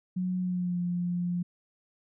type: tone with pitch glide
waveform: sine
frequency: 182.8 to 176.06 Hz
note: F#3 to F3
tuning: -21 to +14 cents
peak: -27 dBFS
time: 0.16-1.43 s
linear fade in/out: 10 ms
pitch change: -65 cents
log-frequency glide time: 0.4-0.79 s
effects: none